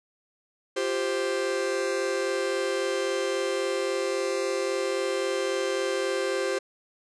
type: chord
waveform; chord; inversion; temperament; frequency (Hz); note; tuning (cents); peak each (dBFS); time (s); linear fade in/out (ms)
45% pulse; F suspended second; none; just; 349.2 / 392.9 / 523.8; F4 / G4 / C5; 0 / +4 / +2; -33 / -29 / -29; 0.76-6.59; 10
effects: resampled to 22050 Hz